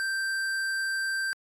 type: tone with tanh clipping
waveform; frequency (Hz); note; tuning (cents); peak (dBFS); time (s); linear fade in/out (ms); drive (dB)
sine; 1568; G6; 0; -29; 0-1.33; 0; 16
effects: AAC 48 kbps